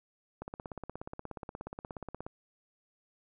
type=click train; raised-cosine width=1 ms; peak=-26 dBFS; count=32; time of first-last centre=0.42-2.265 s; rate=16.8 Hz; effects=none